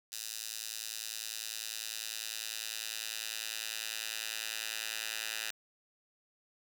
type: tone with high-pass filter sweep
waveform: 10% pulse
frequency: 110 Hz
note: A2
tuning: in tune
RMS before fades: -40 dBFS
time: 0.12-5.51 s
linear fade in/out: 5 ms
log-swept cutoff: 5000 to 2400 Hz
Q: 1
effects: none